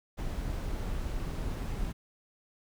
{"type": "noise", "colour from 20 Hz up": "brown", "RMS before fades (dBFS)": -34, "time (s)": [0.17, 1.93], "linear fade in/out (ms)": 20, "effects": []}